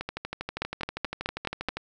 two click trains, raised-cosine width 0.3 ms, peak -16 / -11 dBFS, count 23 / 6, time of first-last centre 0.01-1.77 / 0.62-1.686 s, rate 12.5 / 4.69 Hz, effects none

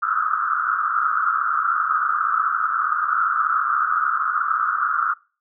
white band-pass noise, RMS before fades -21 dBFS, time 0.02-5.14 s, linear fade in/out 10 ms, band 1200 to 1400 Hz, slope 96 dB/octave, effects noise-tail reverb RT60 0.4 s tail -26 dB re dry

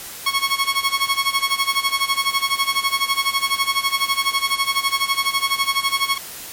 15% pulse tone with tremolo, 1100 Hz, C#6, 14 cents flat, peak -8 dBFS, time 0.26-6.18 s, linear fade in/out 5 ms, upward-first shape sine, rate 12 Hz, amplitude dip 85%, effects white hiss -34 dBFS RMS until 6.52 s + MP3 64 kbps

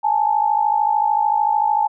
sine tone pair together, 834 / 887.4 Hz, G#5 / A5, +7 / +14 cents, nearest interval minor second, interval 107 cents, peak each -17 / -18 dBFS, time 0.03-1.88 s, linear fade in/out 20 ms, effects none

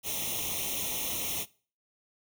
white noise with comb filter, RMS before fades -33 dBFS, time 0.03-1.46 s, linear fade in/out 50 ms, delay 0.32 ms, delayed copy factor +1, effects noise-tail reverb RT60 0.4 s tail -21 dB re dry

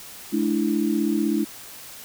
sine chord, A suspended fourth, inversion none, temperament equal with one note detuned, 214.5 / 293.7 / 329.6 Hz, A3 / D4 / E4, -44 / 0 / 0 cents, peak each -24 dBFS, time 0.32-1.45 s, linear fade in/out 20 ms, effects white hiss -41 dBFS RMS until 2.04 s

